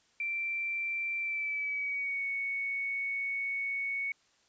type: tone with pitch glide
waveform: sine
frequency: 2349 to 2221 Hz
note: D7 to C#7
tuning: 0 to +3 cents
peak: -31 dBFS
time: 0.2-4.12 s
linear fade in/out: 2 ms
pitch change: -97 cents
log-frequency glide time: 1.19-2.25 s
effects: white hiss -68 dBFS RMS until 4.48 s + resampled to 16000 Hz